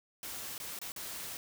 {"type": "noise with dropouts", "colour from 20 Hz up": "white", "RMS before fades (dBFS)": -42, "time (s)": [0.23, 1.37], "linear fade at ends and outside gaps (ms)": 1, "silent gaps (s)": [[0.58, 0.6], [0.789, 0.815], [0.92, 0.962]], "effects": []}